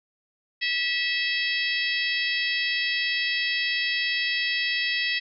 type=harmonic tone; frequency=651 Hz; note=E5; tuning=22 cents flat; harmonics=3 / 4 / 5 / 6 / 7 / 8; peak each=-27 / -29 / -31 / -33 / -34 / -35 dBFS; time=0.61-5.2 s; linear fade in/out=20 ms; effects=none